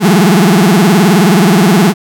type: tone with vibrato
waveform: 35% pulse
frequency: 189 Hz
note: F#3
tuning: 37 cents sharp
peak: -3 dBFS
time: 0-1.94 s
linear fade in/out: 50 ms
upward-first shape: sine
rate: 19 Hz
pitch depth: 250 cents each way
effects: none